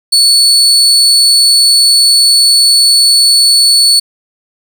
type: tone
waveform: 35% pulse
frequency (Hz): 4435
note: C#8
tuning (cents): 0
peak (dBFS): -3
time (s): 0.12-4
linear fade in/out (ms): 10
effects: none